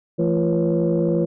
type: tone cluster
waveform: sine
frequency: 168.1 / 219.8 / 343.1 / 486.2 / 549 Hz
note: E3 / A3 / F4 / B4 / C#5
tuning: +34 / -2 / -31 / -27 / -17 cents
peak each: -20 / -26 / -21 / -24 / -25 dBFS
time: 0.18-1.26 s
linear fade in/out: 20 ms
effects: tanh soft clip ceiling -9 dBFS